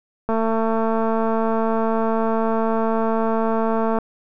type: click train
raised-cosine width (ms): 1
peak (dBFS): -9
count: 829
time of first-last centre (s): 0.29-3.986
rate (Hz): 224
effects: none